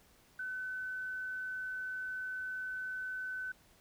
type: tone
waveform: sine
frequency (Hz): 1513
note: F#6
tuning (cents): +38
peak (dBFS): -37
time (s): 0.39-3.52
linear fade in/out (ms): 5
effects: pink hiss -65 dBFS RMS until 3.8 s